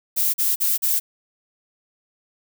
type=noise bursts; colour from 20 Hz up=violet; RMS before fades=-20 dBFS; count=4; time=0.16-1 s; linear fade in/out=20 ms; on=180 ms; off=40 ms; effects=none